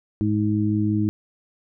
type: harmonic tone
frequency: 105.6 Hz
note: G#2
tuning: 29 cents sharp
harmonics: 1 / 2 / 3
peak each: -23 / -23 / -23 dBFS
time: 0.21-1.09 s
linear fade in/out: 0 ms
effects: none